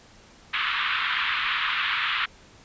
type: band-pass noise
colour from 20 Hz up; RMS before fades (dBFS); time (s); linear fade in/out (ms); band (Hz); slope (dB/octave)
pink; -26; 0.53-2.26; 10; 1100 to 3600; 48
effects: pink hiss -52 dBFS RMS until 2.64 s + resampled to 16000 Hz